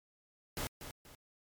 pink noise with echo, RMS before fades -38 dBFS, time 0.57-0.67 s, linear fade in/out 0 ms, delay 240 ms, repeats 2, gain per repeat -9 dB, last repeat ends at 1.15 s, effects MP3 96 kbps

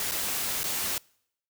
white noise with dropouts, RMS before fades -30 dBFS, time 0-0.98 s, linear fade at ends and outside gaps 2 ms, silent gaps 0.113-0.118 / 0.633-0.64 s, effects noise-tail reverb RT60 0.7 s tail -26 dB re dry

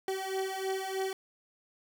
30% pulse beating tone pair, 380.7 / 383.9 Hz, F#4 / G4, +49 / -36 cents, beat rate 3.2 Hz, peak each -33 / -32 dBFS, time 0.08-1.13 s, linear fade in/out 2 ms, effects none

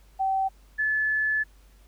sine tone pair in turn, 770 / 1728.6 Hz, G5 / A6, -31 / -31 cents, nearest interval octave + major second, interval 1400 cents, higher second, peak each -22 dBFS, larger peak neither, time 0.19-0.49 / 0.78-1.44 s, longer second, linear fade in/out 20 ms, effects added 49 Hz sine -52 dBFS peak until 1.87 s + pink hiss -62 dBFS RMS until 1.87 s

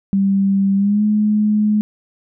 sine tone with pitch glide, 196 to 211.3 Hz, G3 to G#3, 0 to +30 cents, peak -12 dBFS, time 0.13-1.81 s, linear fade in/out 0 ms, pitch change +130 cents, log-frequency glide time 0.76-1.03 s, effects none

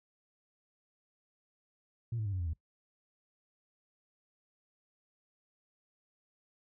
sine tone with pitch steps, 116.5 / 108.07 / 100.25 / 93 / 86.27 / 80.03 Hz, A#2 / A2 / G2 / F#2 / F2 / D#2, -1 / -31 / +39 / +9 / -21 / +49 cents, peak -31 dBFS, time 2.12-2.534 s, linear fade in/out 5 ms, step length 69 ms, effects noise-tail reverb RT60 0.1 s tail -22 dB re dry + tanh soft clip ceiling -29 dBFS

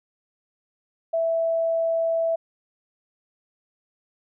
sine tone, 659.3 Hz, E5, in tune, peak -20 dBFS, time 1.13-2.36 s, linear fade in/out 10 ms, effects none

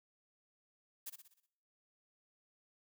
blue noise with echo, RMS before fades -44 dBFS, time 1.06-1.1 s, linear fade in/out 10 ms, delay 61 ms, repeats 6, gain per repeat -6 dB, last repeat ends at 1.466 s, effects noise-tail reverb RT60 0.8 s tail -23 dB re dry

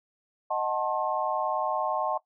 sine chord, D# diminished seventh, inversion none, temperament equal with one note detuned, 622.3 / 740 / 880 / 1069.1 Hz, D#5 / F#5 / A5 / C6, 0 / 0 / 0 / +37 cents, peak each -31 dBFS, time 0.5-2.18 s, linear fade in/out 10 ms, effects noise-tail reverb RT60 0.1 s tail -17 dB re dry

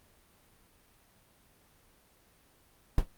brown noise with exponential decay, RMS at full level -19 dBFS, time 2.98-3.08 s, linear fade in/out 2 ms, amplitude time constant 21 ms, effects pink hiss -64 dBFS RMS until 3.17 s + Opus 32 kbps

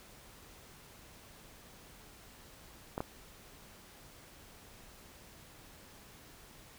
clicks, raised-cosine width 1 ms, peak -21 dBFS, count 2, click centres 2.979 / 3.005 s, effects pink hiss -56 dBFS RMS until 6.78 s

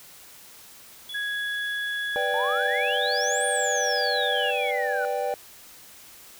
triangle tone with pitch glide, 3400 to 3355 Hz, G#7 to G#7, +40 to +17 cents, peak -33 dBFS, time 1.09-4.71 s, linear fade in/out 5 ms, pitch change -23 cents, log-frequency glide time 3.08-4.53 s
sine tone, 1661.2 Hz, G#6, in tune, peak -27 dBFS, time 1.14-4.51 s, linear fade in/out 10 ms
triangle chord, G major, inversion first, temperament equal, 493.9 / 587.3 / 784 Hz, B4 / D5 / G5, 0 / 0 / 0 cents, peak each -27 dBFS, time 2.16-5.34 s, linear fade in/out 0 ms
sine exponential two-way sweep, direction up then down, 843 to 9070 to 1441 Hz, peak -28 dBFS, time 2.34-5.05 s, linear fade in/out 0 ms, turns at 3.46 s
effects white hiss -48 dBFS RMS until 6.39 s

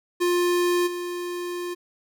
square tone with level steps, 352.6 Hz, F4, 17 cents sharp, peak -20 / -29 dBFS, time 0.2-1.75 s, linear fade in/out 20 ms, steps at 0.86 s, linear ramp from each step 20 ms, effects none

